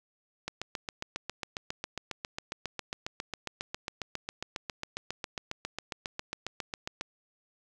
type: click train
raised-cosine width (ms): 0.2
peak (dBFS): -17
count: 49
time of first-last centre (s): 0.48-7.011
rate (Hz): 7.35
effects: none